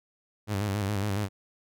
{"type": "tone with vibrato", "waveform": "sawtooth", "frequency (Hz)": 101.3, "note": "G#2", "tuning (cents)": -43, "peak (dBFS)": -23, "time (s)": [0.47, 1.29], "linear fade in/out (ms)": 50, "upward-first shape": "square", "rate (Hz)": 7.2, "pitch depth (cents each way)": 65, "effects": []}